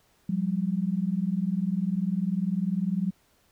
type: tone pair together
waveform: sine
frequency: 177.55 / 197.6 Hz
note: F3 / G3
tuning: +29 / +14 cents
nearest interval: major second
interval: 185 cents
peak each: -27 dBFS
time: 0.29-3.11 s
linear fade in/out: 5 ms
effects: pink hiss -65 dBFS RMS until 3.51 s